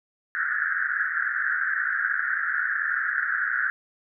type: band-pass noise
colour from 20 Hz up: pink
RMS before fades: -26 dBFS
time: 0.35-3.7 s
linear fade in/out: 0 ms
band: 1400 to 1800 Hz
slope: 96 dB/octave
effects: none